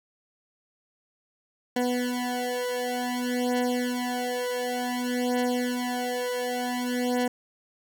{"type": "beating tone pair", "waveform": "20% pulse", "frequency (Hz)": [246.9, 247.45], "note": ["B3", "B3"], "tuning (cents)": [0, 4], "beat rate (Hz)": 0.55, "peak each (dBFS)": -24, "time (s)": [1.76, 7.28], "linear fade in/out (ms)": 5, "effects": []}